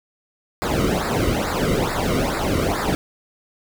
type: noise with flanger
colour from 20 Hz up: brown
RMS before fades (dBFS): -21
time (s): 0.62-2.95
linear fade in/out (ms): 0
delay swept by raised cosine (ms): 0.32 to 1.21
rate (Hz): 2.3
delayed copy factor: -0.95
effects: none